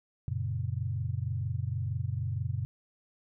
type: chord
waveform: sine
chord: F# major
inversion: none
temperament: equal with one note detuned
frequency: 92.23 / 116.54 / 138.59 Hz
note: F#2 / A#2 / C#3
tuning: -5 / 0 / 0 cents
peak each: -34 / -33 / -36 dBFS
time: 0.28-2.65 s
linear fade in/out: 0 ms
effects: none